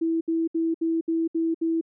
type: tone bursts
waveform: sine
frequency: 328 Hz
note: E4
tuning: 9 cents flat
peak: -21 dBFS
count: 7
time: 0.01-1.812 s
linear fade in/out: 10 ms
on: 200 ms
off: 67 ms
effects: none